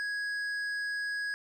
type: tone with hard clipping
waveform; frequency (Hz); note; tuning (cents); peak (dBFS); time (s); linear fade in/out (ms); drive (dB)
sine; 1661.2; G#6; 0; -33; 0-1.34; 0; 7
effects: none